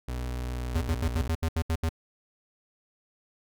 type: tone with pitch glide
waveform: 35% pulse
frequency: 61.74 to 61 Hz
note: B1 to B1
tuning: 0 to -21 cents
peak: -29 dBFS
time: 0.08-1.28 s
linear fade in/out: 5 ms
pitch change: -21 cents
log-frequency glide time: 0.28-1.09 s
type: tone bursts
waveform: square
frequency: 81.5 Hz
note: E2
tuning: 19 cents flat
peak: -25 dBFS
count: 9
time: 0.75-1.892 s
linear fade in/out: 5 ms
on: 62 ms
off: 73 ms
effects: none